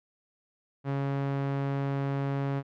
sawtooth tone with low-pass filter, 138.59 Hz, C#3, in tune, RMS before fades -30 dBFS, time 0.84-2.63 s, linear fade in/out 50 ms, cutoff 1900 Hz, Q 0.57, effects none

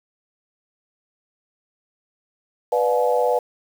sine chord, B diminished seventh, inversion none, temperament just, 493.9 / 592.7 / 711.2 / 853.4 Hz, B4 / D5 / F5 / Ab5, 0 / +16 / +31 / +47 cents, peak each -19 / -23 / -24 / -24 dBFS, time 2.72-3.39 s, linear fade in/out 5 ms, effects 7-bit

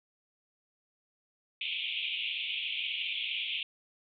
white band-pass noise, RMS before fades -35 dBFS, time 1.61-3.63 s, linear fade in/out 2 ms, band 2300 to 3500 Hz, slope 96 dB/octave, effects none

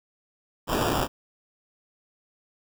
blue noise with sample-and-hold, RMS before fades -25 dBFS, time 0.67-1.08 s, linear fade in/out 50 ms, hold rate 2100 Hz, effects none

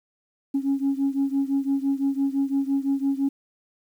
sine beating tone pair, 273.2 / 279.1 Hz, C#4 / C#4, -25 / +12 cents, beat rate 5.9 Hz, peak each -22 / -24 dBFS, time 0.54-3.29 s, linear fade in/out 10 ms, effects tanh soft clip ceiling -16 dBFS + 9-bit

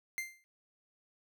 45% pulse tone with exponential decay, 2093 Hz, C7, in tune, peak -32 dBFS, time 0.18-0.44 s, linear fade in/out 0 ms, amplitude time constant 55 ms, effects none

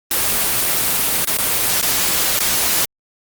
white noise with dropouts, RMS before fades -17 dBFS, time 0.11-2.85 s, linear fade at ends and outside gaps 2 ms, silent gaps 1.249-1.272 / 1.372-1.385 / 1.814-1.826 / 2.39-2.403 s, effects Opus 24 kbps

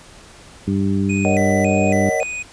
harmonic tone, 98 Hz, G2, in tune, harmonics 1 / 2 / 3 / 4, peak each -22 / -18 / -23 / -28 dBFS, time 0.67-2.1 s, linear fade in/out 10 ms
square tone with vibrato, 2227 Hz, C#7, 7 cents sharp, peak -25 dBFS, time 1.09-2.43 s, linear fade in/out 10 ms, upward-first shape square, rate 1.8 Hz, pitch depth 190 cents each way
sine chord, D# minor seventh, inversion second, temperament just, 466.7 / 560 / 622.3 / 746.7 Hz, A#4 / C#5 / D#5 / F#5, +2 / +18 / 0 / +16 cents, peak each -24 / -23 / -21 / -24 dBFS, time 1.25-2.23 s, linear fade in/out 0 ms
effects pink hiss -43 dBFS RMS until 2.52 s + resampled to 22050 Hz

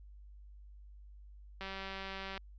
click train, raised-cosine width 0.3 ms, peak -27 dBFS, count 149, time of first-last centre 1.61-2.377 s, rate 193 Hz, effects added 50 Hz sine -51 dBFS peak until 2.58 s + resampled to 16000 Hz

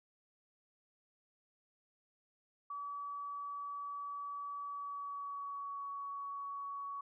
sine tone with pitch glide, 1144 to 1123.7 Hz, D6 to C#6, -46 to +23 cents, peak -40 dBFS, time 2.7-7.01 s, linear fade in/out 5 ms, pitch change -31 cents, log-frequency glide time 4.64-5.77 s, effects none

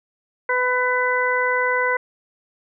harmonic tone, 500 Hz, B4, 21 cents sharp, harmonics 1 / 2 / 3 / 4, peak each -23 / -23 / -23 / -23 dBFS, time 0.49-1.97 s, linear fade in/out 5 ms, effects none

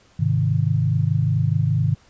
sine chord, Ab major, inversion none, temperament equal, 103.83 / 130.81 / 155.56 Hz, Ab2 / C3 / Eb3, 0 / 0 / 0 cents, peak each -21 dBFS, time 0.19-1.95 s, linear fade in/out 10 ms, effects pink hiss -55 dBFS RMS until 2.09 s + resampled to 16000 Hz

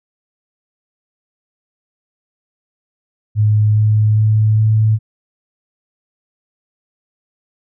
sine tone with pitch steps, 106.3 / 107.23 / 108.16 / 109.1 Hz, G#2 / A2 / A2 / A2, +41 / -44 / -29 / -14 cents, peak -9 dBFS, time 3.35-4.99 s, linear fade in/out 50 ms, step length 410 ms, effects none

